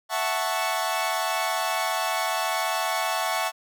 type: chord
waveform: sawtooth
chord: F# minor seventh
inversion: third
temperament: equal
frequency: 659.3 / 740 / 880 / 1108.7 Hz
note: E5 / F#5 / A5 / C#6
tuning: 0 / 0 / 0 / 0 cents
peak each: -26 dBFS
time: 0.09-3.52 s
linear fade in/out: 50 ms
effects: none